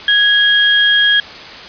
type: tone pair together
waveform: sine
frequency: 1661.2 / 3252 Hz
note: G#6 / G#7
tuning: 0 / -37 cents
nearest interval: octave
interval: 1163 cents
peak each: -11 dBFS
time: 0.08-1.2 s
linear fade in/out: 2 ms
effects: white hiss -31 dBFS RMS until 1.68 s + resampled to 11025 Hz